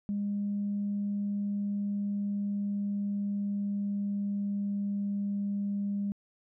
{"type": "tone with pitch glide", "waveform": "sine", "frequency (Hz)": [203.3, 201.5], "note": ["G#3", "G3"], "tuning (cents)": [-37, 48], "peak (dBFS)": -28, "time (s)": [0.09, 6.12], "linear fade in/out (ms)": 0, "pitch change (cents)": -15, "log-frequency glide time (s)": [0.71, 5], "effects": ["tanh soft clip ceiling -24 dBFS"]}